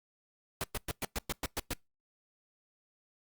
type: noise bursts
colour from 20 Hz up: pink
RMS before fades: -34 dBFS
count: 9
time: 0.61-1.733 s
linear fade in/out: 0 ms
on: 27 ms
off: 110 ms
effects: noise-tail reverb RT60 0.2 s tail -26 dB re dry + Opus 48 kbps